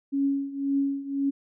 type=tone with tremolo; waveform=sine; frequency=277.3 Hz; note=C#4; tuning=1 cent sharp; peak=-20 dBFS; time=0.12-1.31 s; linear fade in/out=20 ms; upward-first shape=triangle; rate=1.9 Hz; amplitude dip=85%; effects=none